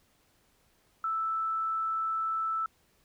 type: tone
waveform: sine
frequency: 1318.5 Hz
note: E6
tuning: in tune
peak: -28 dBFS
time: 1.04-2.66 s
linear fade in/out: 2 ms
effects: pink hiss -68 dBFS RMS until 3.04 s